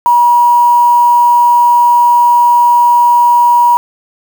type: tone with quantisation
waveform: sine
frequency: 960 Hz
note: B5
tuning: 49 cents flat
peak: -4 dBFS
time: 0.06-3.77 s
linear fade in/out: 0 ms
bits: 4
effects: none